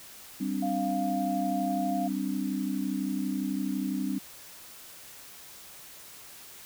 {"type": "chord", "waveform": "sine", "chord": "G suspended fourth", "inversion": "none", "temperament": "equal", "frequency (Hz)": [196, 261.6, 293.7], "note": ["G3", "C4", "D4"], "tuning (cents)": [0, 0, 0], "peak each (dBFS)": [-32, -32, -33], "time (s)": [0.4, 4.19], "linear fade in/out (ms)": 10}
{"type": "tone", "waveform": "sine", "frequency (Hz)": 698.5, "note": "F5", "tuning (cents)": 0, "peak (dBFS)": -30, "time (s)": [0.62, 2.08], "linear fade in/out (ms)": 10}
{"effects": ["white hiss -48 dBFS RMS until 6.65 s"]}